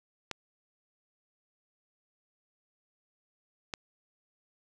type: clicks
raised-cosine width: 0.2 ms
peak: -17 dBFS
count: 2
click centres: 0.313 / 3.738 s
effects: none